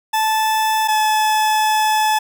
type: tone pair in turn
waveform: 40% pulse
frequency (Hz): 874 / 862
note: A5 / A5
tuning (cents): -12 / -36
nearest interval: unison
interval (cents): 24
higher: first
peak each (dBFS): -14 / -13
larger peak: second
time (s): 0.13-0.88 / 0.88-2.19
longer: second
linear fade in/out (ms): 10
effects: none